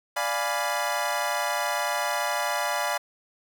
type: chord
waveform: 25% pulse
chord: D diminished seventh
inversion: none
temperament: equal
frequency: 587.3 / 698.5 / 830.6 / 987.8 Hz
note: D5 / F5 / Ab5 / Cb6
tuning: 0 / 0 / 0 / 0 cents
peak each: -27 dBFS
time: 0.16-2.98 s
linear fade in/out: 10 ms
effects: none